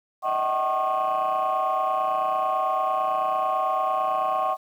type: tone cluster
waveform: sine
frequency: 613 / 642 / 756 / 1088 / 1203 Hz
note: D#5 / E5 / F#5 / C#6 / D6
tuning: -26 / -46 / +37 / -33 / +41 cents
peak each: -32 / -29 / -24 / -24 / -32 dBFS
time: 0.22-4.57 s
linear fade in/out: 50 ms
effects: tanh soft clip ceiling -16 dBFS + 9-bit